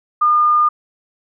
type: tone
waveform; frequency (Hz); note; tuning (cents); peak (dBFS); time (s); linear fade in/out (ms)
sine; 1213; D#6; -44; -10; 0.21-0.69; 10
effects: none